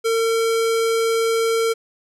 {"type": "tone with low-pass filter", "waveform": "square", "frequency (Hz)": 454.2, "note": "A#4", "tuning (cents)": -45, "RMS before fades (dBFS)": -19, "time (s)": [0.04, 1.74], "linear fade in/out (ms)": 20, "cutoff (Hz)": 11000, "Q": 0.92, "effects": []}